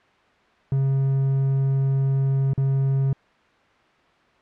triangle tone with dropouts, 135.6 Hz, C#3, 38 cents flat, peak -16 dBFS, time 0.72-3.13 s, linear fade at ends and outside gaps 2 ms, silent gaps 2.534-2.577 s, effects white hiss -57 dBFS RMS until 4.41 s + low-pass 2000 Hz 12 dB/octave

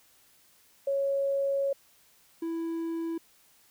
sine / triangle tone pair in turn, 553 / 330.4 Hz, C#5 / E4, -4 / +4 cents, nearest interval major sixth, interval 892 cents, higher first, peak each -25 / -28 dBFS, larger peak first, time 0.87-1.73 / 2.42-3.18 s, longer first, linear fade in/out 5 ms, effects white hiss -62 dBFS RMS until 3.7 s

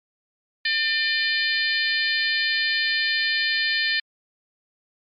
harmonic tone with a mistuned harmonic, 599 Hz, D5, 34 cents sharp, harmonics 3 / 4 / 5 / 6 / 7 / 8, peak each -23 / -28 / -30 / -30 / -27 / -31 dBFS, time 0.65-4 s, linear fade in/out 5 ms, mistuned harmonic 5, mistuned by +16 cents, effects MP3 48 kbps

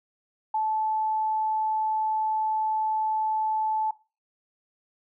sine tone, 870 Hz, A5, 20 cents flat, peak -23 dBFS, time 0.54-3.91 s, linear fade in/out 5 ms, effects noise-tail reverb RT60 0.3 s tail -18 dB re dry

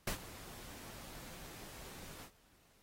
pink noise with ADSR envelope, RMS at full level -36 dBFS, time 0.07-2.31 s, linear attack 5 ms, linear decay 98 ms, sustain -16 dB, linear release 75 ms, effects pink hiss -69 dBFS RMS until 2.82 s + AAC 48 kbps

